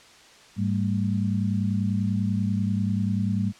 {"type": "tone cluster", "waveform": "sine", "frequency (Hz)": [104.1, 194.6, 224.8], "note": ["G#2", "G3", "A3"], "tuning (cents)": [5, -12, 37], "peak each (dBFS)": [-26, -25, -29], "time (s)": [0.56, 3.53], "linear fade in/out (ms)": 50, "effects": ["white hiss -51 dBFS RMS until 3.59 s", "low-pass 6000 Hz 12 dB/octave"]}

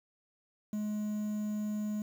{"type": "tone with quantisation", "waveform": "triangle", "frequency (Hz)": 210.9, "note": "G#3", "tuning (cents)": 27, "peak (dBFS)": -30, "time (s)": [0.73, 2.02], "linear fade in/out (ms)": 2, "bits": 9, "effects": []}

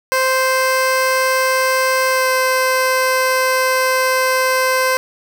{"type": "tone with pitch glide", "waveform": "15% pulse", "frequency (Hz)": [521, 517.4], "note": ["C5", "C5"], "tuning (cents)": [-7, -19], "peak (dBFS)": -7, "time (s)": [0.12, 4.97], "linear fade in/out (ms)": 0, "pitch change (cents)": -12, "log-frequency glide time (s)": [2.1, 2.28], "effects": []}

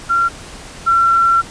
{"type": "tone pair in turn", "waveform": "sine", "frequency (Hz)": [1374, 1358.2], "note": ["F6", "F6"], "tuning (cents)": [-29, -49], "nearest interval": "unison", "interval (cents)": 20, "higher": "first", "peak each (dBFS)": [-11, -9], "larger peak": "second", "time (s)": [[0.09, 0.29], [0.86, 1.42]], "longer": "second", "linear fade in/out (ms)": 20, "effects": ["pink hiss -34 dBFS RMS until 1.5 s", "resampled to 22050 Hz"]}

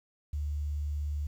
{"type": "tone with quantisation", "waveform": "sine", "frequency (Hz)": 73.6, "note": "D2", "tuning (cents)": 4, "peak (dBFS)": -30, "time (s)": [0.33, 1.27], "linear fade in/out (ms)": 5, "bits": 10, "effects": []}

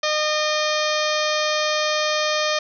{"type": "harmonic tone with a mistuned harmonic", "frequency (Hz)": 610, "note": "D#5", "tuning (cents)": -34, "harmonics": [1, 2, 3, 4, 5, 6, 7, 8, 9, 10], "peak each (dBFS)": [-23, -26, -28, -29, -30, -31, -31, -32, -33, -33], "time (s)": [0.03, 2.59], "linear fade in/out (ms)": 5, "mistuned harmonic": 5, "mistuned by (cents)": 69, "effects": []}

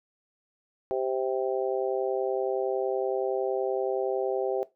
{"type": "harmonic tone", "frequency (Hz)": 130.7, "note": "C3", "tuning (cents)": -1, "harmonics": [3, 4, 5, 6], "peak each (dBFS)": [-29, -31, -33, -35], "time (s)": [0.91, 4.63], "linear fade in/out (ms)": 0, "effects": ["noise-tail reverb RT60 0.2 s tail -17 dB re dry"]}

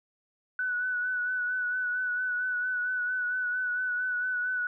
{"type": "tone with vibrato", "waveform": "sine", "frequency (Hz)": 1486, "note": "F#6", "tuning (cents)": 7, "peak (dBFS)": -27, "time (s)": [0.59, 4.67], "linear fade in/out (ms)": 2, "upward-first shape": "sine", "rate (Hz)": 4.4, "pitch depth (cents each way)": 29, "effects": []}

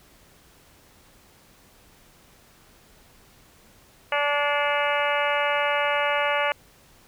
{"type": "harmonic tone with a mistuned harmonic", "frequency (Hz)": 289.4, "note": "D4", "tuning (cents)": -25, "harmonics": [2, 3, 4, 5, 6, 7, 8, 9, 10], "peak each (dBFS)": [-26, -28, -29, -30, -31, -31, -32, -33, -33], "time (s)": [4.12, 6.52], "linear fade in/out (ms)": 2, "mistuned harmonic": 7, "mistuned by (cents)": 51, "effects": ["pink hiss -55 dBFS RMS until 7.07 s"]}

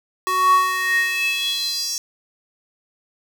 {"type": "tone with high-pass filter sweep", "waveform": "square", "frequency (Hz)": 371.9, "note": "F#4", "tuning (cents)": 9, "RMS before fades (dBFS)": -20, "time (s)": [0.27, 1.98], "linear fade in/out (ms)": 0, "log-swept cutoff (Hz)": [830, 5900], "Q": 6.6, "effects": []}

